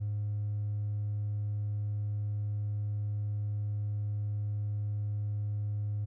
sine tone with hard clipping, 103.83 Hz, G#2, in tune, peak -31 dBFS, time 0-6.06 s, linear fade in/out 20 ms, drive 1 dB, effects none

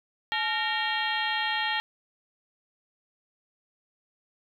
harmonic tone with a mistuned harmonic, 461.5 Hz, A#4, 17 cents flat, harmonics 2 / 3 / 4 / 5 / 6 / 7 / 8 / 9, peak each -31 / -38 / -30 / -38 / -36 / -32 / -42 / -40 dBFS, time 0.32-1.8 s, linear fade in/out 0 ms, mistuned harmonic 2, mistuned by -120 cents, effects 10-bit

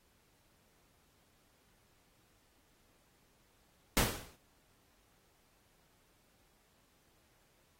pink noise with exponential decay, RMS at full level -26 dBFS, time 3.97-4.36 s, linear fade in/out 0 ms, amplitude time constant 84 ms, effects pink hiss -71 dBFS RMS until 7.79 s + AAC 48 kbps

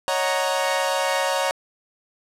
sawtooth chord, D# minor seventh, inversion third, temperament equal, 554.4 / 622.3 / 740 / 932.3 Hz, C#5 / D#5 / F#5 / A#5, 0 / 0 / 0 / 0 cents, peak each -20 / -25 / -24 / -22 dBFS, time 0.08-1.51 s, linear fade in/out 0 ms, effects low-pass 11000 Hz 12 dB/octave

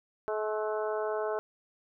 harmonic tone with a mistuned harmonic, 214.3 Hz, A3, 45 cents flat, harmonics 2 / 3 / 4 / 5 / 6 / 7, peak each -32 / -34 / -39 / -41 / -42 / -44 dBFS, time 0.28-1.39 s, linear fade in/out 0 ms, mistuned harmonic 6, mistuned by +33 cents, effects none

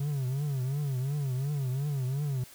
triangle tone with vibrato, 136.9 Hz, C#3, 21 cents flat, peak -26 dBFS, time 0-2.44 s, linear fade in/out 5 ms, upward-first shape triangle, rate 2.8 Hz, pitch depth 170 cents each way, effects white hiss -52 dBFS RMS until 2.54 s

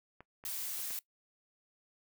clicks, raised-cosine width 0.5 ms, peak -35 / -38 / -39 / -34 dBFS, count 4, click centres 0.206 / 0.439 / 0.793 / 0.907 s
blue noise, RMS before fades -39 dBFS, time 0.45-0.99 s, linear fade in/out 2 ms
effects noise-tail reverb RT60 0.1 s tail -20 dB re dry

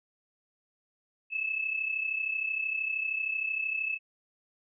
sine tone pair together, 2604 / 2637 Hz, E7 / E7, -22 / 0 cents, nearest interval unison, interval 22 cents, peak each -30 / -35 dBFS, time 1.3-3.99 s, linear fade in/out 50 ms, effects none

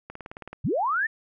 click train, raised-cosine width 0.5 ms, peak -23 dBFS, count 9, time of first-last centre 0.1-0.53 s, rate 18.6 Hz
sine linear sweep, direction up, 79.3 to 1846 Hz, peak -22 dBFS, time 0.64-1.07 s, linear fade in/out 10 ms
effects none

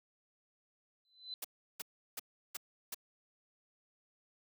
sine tone with exponential growth, 4026 Hz, B7, 33 cents sharp, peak -38 dBFS, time 1.05-1.34 s, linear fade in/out 1 ms, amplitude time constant 61 ms
white noise bursts, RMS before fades -41 dBFS, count 5, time 1.42-2.945 s, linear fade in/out 5 ms, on 25 ms, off 350 ms
effects high-pass 200 Hz 12 dB/octave

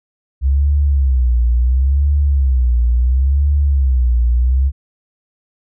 sine tone with vibrato, 65.41 Hz, C2, in tune, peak -10 dBFS, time 0.41-4.72 s, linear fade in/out 50 ms, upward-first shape sine, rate 0.72 Hz, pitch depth 170 cents each way, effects none

